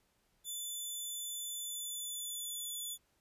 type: tone with pitch glide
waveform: 10% pulse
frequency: 3500 to 3468 Hz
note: A7 to A7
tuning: -10 to -26 cents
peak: -32 dBFS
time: 0.44-2.98 s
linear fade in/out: 50 ms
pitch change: -16 cents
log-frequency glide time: 1.64-2.75 s
effects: pink hiss -75 dBFS RMS until 3.2 s + resampled to 32000 Hz